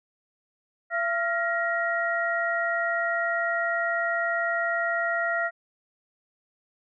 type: tone cluster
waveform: sine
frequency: 677 / 1390 / 1892 Hz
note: E5 / F6 / A#6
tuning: +46 / -9 / +25 cents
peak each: -28 dBFS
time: 0.9-5.51 s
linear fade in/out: 50 ms
effects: none